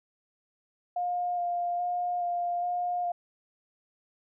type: tone with vibrato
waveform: sine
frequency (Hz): 706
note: F5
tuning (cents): +19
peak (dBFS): -27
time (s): 0.96-3.12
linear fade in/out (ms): 5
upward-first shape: square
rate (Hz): 1.2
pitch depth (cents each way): 12
effects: none